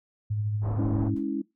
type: tone with tremolo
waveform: sine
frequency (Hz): 105.4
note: G#2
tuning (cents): +26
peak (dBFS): -24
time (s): 0.3-1.15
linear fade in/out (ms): 10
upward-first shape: triangle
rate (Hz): 13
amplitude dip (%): 35
type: low-pass noise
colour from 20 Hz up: pink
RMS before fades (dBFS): -35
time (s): 0.61-1.11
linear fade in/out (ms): 50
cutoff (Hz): 1000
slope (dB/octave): 24
type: chord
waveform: sine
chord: C# minor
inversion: second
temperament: equal with one note detuned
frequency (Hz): 207.7 / 277.2 / 324.7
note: G#3 / C#4 / E4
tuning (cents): 0 / 0 / -26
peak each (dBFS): -33 / -29 / -31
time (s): 0.78-1.42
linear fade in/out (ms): 10
type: noise with exponential decay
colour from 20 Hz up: brown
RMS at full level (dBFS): -43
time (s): 1.16-1.31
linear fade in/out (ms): 5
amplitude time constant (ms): 31
effects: noise-tail reverb RT60 0.2 s tail -20 dB re dry